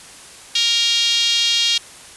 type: tone with high-pass filter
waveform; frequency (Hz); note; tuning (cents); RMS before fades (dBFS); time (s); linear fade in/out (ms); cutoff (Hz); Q
5% pulse; 466.2; A#4; 0; -17; 0.55-1.78; 5; 3300; 3
effects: white hiss -40 dBFS RMS until 2.16 s + resampled to 24000 Hz